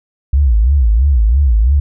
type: tone with vibrato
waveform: sine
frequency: 61.74 Hz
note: B1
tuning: in tune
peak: -7 dBFS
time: 0.33-1.8 s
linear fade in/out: 5 ms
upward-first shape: sine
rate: 3 Hz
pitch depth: 280 cents each way
effects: none